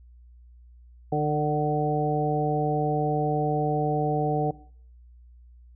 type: harmonic tone with a mistuned harmonic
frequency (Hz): 150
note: D3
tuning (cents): +37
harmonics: 1 / 2 / 3 / 4 / 5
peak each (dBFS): -27 / -30 / -27 / -33 / -27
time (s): 1.12-4.51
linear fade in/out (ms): 5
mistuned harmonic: 4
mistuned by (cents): -17
effects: noise-tail reverb RT60 0.5 s tail -18 dB re dry + added 60 Hz sine -48 dBFS peak until 5.75 s